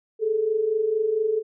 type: tone pair together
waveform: sine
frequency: 415.6 / 440 Hz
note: G#4 / A4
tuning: +1 / 0 cents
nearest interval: minor second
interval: 99 cents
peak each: -27 / -21 dBFS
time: 0.19-1.43 s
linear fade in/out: 50 ms
effects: none